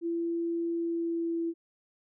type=tone with pitch glide; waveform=sine; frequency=337.2 to 333.7 Hz; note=E4 to E4; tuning=+39 to +21 cents; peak=-28 dBFS; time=0.01-1.54 s; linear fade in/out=50 ms; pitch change=-18 cents; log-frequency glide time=0.7-1.42 s; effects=none